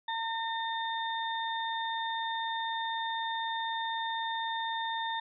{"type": "harmonic tone", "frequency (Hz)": 908, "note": "A#5", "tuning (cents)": -46, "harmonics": [1, 2, 4], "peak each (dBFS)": [-33, -38, -38], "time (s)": [0.08, 5.2], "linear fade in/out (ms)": 5, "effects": []}